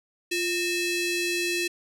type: ring-modulated tone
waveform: sawtooth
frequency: 1480 Hz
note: F#6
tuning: in tune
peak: -18 dBFS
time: 0.31-1.68 s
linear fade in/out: 10 ms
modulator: 1130 Hz
effects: low-pass 12000 Hz 12 dB/octave